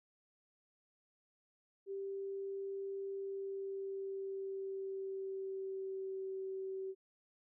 sine tone with pitch glide, 392 to 382.6 Hz, G4 to G4, 0 to -42 cents, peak -39 dBFS, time 1.86-6.95 s, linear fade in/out 50 ms, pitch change -42 cents, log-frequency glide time 3.13-6.37 s, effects none

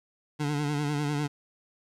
25% pulse tone with vibrato, 146.83 Hz, D3, in tune, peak -23 dBFS, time 0.39-1.28 s, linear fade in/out 20 ms, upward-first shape sine, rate 10 Hz, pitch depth 50 cents each way, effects low-pass 9000 Hz 12 dB/octave + 10-bit

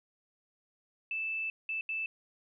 sine tone bursts at uneven times, 2637 Hz, E7, in tune, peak -32 dBFS, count 3, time 1.11-1.5 / 1.69-1.81 / 1.89-2.06 s, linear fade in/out 2 ms, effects none

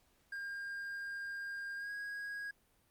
triangle tone with pitch glide, 1607 to 1645.5 Hz, G6 to G#6, +43 to -16 cents, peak -38 dBFS, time 0.32-2.51 s, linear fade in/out 5 ms, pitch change +41 cents, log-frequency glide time 1.76-1.91 s, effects pink hiss -72 dBFS RMS until 2.9 s + Opus 48 kbps

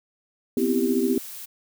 blue noise, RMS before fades -38 dBFS, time 0.57-1.46 s, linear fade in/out 10 ms
sine chord, C major seventh, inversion third, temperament equal, 246.9 / 261.6 / 329.6 / 392 Hz, B3 / C4 / E4 / G4, 0 / 0 / 0 / 0 cents, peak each -24 / -26 / -27 / -24 dBFS, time 0.57-1.18 s, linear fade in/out 2 ms
effects none

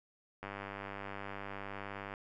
click train, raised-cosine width 0.5 ms, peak -27 dBFS, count 171, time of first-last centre 0.43-2.139 s, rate 99.5 Hz, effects none

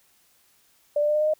sine tone with pitch steps, 587.3 / 593.4 / 599.6 / 605.9 / 612.2 / 618.6 Hz, D5 / D5 / D5 / D#5 / D#5 / D#5, 0 / +18 / +36 / -46 / -28 / -10 cents, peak -19 dBFS, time 0.96-1.338 s, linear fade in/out 5 ms, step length 63 ms, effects white hiss -62 dBFS RMS until 1.39 s

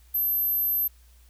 sine tone, 12370 Hz, G9, 24 cents flat, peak -22 dBFS, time 0.14-0.88 s, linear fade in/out 10 ms, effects added 60 Hz sine -52 dBFS peak until 1.29 s + white hiss -62 dBFS RMS until 1.29 s

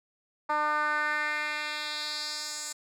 10% pulse tone with band-pass filter sweep, 300.5 Hz, D4, 40 cents sharp, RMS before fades -31 dBFS, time 0.49-2.73 s, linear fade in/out 10 ms, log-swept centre 1000 to 7400 Hz, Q 2.3, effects none

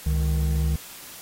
triangle tone pair together, 69.29 / 155.56 Hz, C#2 / D#3, 0 / 0 cents, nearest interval octave + major second, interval 1400 cents, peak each -19 / -24 dBFS, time 0.06-0.76 s, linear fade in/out 5 ms, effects white hiss -42 dBFS RMS until 1.21 s + AAC 48 kbps

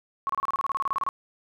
sine tone bursts, 1100 Hz, C#6, 14 cents flat, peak -23 dBFS, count 16, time 0.27-1.089 s, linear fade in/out 0 ms, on 24 ms, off 29 ms, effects none

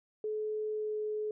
sine tone with pitch glide, 428.9 to 426.2 Hz, A4 to G#4, -44 to +45 cents, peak -32 dBFS, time 0.24-1.31 s, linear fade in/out 2 ms, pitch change -11 cents, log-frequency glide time 0.71-0.98 s, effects none

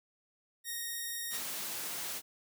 5% pulse tone, 1864.7 Hz, A#6, in tune, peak -26 dBFS, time 0.64-1.41 s, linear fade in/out 50 ms
white high-pass noise, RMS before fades -39 dBFS, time 1.3-2.22 s, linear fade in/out 50 ms, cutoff 130 Hz, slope 12 dB/octave
effects none

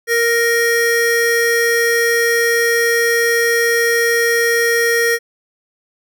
square tone pair together, 466.5 / 1866 Hz, A#4 / A#6, +1 / +1 cents, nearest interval 2 octaves, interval 2400 cents, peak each -16 dBFS, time 0.07-5.19 s, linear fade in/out 50 ms, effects none

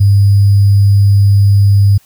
sine tone with sample-and-hold, 99.9 Hz, G2, 33 cents sharp, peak -4 dBFS, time 0-1.98 s, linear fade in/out 10 ms, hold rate 4900 Hz, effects white hiss -49 dBFS RMS until 2.05 s

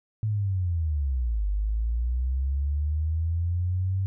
sine linear two-way sweep, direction down then up, 110 to 49 to 97 Hz, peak -23 dBFS, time 0.23-4.06 s, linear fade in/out 0 ms, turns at 1.47 s, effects none

